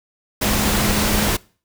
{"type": "tone in noise", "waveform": "sine", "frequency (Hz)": 209.2, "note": "G#3", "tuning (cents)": 13, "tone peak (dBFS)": -22, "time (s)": [0.45, 1.29], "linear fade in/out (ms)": 10, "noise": "pink", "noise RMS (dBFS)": -19, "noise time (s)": [0.41, 1.37], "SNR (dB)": -6, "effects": ["noise-tail reverb RT60 0.4 s tail -23 dB re dry"]}